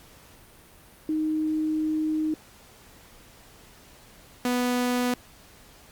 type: tone pair in turn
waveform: sine / sawtooth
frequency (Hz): 311.1 / 246.9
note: D#4 / B3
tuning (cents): 0 / 0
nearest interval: major third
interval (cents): 400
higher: first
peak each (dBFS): -23 / -19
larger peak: second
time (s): 1.09-2.34 / 4.45-5.14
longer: first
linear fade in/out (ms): 2
effects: pink hiss -52 dBFS RMS until 5.91 s + Opus 48 kbps